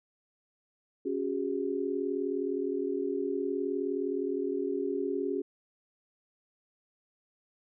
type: chord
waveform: sine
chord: C# suspended fourth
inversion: none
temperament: equal with one note detuned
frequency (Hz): 277.2 / 370 / 409.4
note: C#4 / F#4 / G#4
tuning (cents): 0 / 0 / -25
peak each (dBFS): -34 / -33 / -33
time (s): 1.05-5.42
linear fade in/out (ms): 10
effects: none